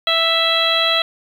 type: harmonic tone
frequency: 659.3 Hz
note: E5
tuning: in tune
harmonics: 1 / 2 / 3 / 4 / 5 / 6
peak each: -22 / -22 / -24 / -24 / -18 / -20 dBFS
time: 0.07-1.02 s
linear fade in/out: 2 ms
effects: 7-bit